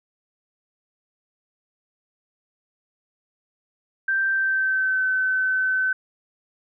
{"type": "tone with pitch glide", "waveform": "sine", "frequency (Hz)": [1568, 1523.4], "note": ["G6", "G6"], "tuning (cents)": [0, -50], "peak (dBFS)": -19, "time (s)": [4.08, 5.93], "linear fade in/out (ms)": 5, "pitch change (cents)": -50, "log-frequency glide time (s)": [4.31, 5.04], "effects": []}